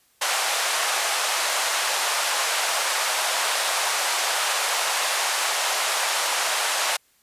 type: band-pass noise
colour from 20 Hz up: pink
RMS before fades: -24 dBFS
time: 0.21-6.97 s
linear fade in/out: 10 ms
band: 650 to 11000 Hz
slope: 24 dB/octave
effects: white hiss -62 dBFS RMS until 7.22 s + resampled to 32000 Hz